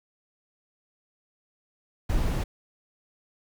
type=noise; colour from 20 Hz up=brown; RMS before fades=-25 dBFS; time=2.09-2.44 s; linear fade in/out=10 ms; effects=none